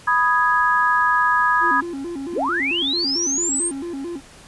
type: chord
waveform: sine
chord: G# minor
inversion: first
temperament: equal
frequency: 987.8 / 1244.5 / 1661.2 Hz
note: B5 / D#6 / G#6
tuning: 0 / 0 / 0 cents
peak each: -19 dBFS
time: 0.07-1.81 s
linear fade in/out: 10 ms
type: tone with vibrato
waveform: triangle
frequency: 307.1 Hz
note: D#4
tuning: 23 cents flat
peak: -24 dBFS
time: 1.6-4.21 s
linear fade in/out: 50 ms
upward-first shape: square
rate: 4.5 Hz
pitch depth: 200 cents each way
type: linear sweep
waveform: sine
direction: up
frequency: 143.9 to 8870 Hz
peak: -19 dBFS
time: 2.32-3.72 s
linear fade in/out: 50 ms
effects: pink hiss -45 dBFS RMS until 4.47 s + resampled to 24000 Hz